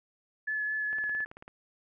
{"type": "tone with vibrato", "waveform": "sine", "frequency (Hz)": 1717, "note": "A6", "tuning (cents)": -43, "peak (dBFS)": -29, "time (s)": [0.47, 1.25], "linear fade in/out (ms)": 10, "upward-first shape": "triangle", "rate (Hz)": 4.5, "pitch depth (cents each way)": 16}
{"type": "click train", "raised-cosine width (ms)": 0.5, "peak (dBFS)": -31, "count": 11, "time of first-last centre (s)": [0.93, 1.479], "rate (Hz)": 18.2}
{"effects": []}